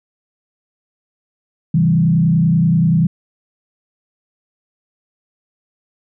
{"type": "tone with frequency modulation", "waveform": "sine", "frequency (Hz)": 165, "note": "E3", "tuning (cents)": 2, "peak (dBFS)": -10, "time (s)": [1.74, 3.07], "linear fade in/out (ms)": 5, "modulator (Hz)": 30.4, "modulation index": 0.91, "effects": []}